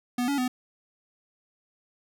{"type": "tone with pitch steps", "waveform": "square", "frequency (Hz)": [245.6, 282.6, 251.8], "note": ["B3", "C#4", "B3"], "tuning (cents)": [-9, 34, 34], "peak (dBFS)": -25, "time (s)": [0.18, 0.48], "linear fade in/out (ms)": 5, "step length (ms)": 100, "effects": []}